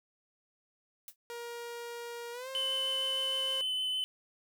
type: noise with exponential decay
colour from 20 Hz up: blue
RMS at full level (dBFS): -41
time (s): 1.08-1.16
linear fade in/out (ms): 1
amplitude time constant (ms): 16
type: tone with pitch glide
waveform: sawtooth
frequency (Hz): 472.7 to 530.6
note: A#4 to C5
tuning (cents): +24 to +24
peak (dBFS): -36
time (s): 1.3-3.61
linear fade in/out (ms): 0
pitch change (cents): +200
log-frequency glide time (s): 2.32-2.49
type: tone with vibrato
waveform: triangle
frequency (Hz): 3031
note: F#7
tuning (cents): +41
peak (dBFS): -29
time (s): 2.55-4.04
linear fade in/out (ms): 0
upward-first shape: sine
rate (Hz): 6.5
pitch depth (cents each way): 9
effects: none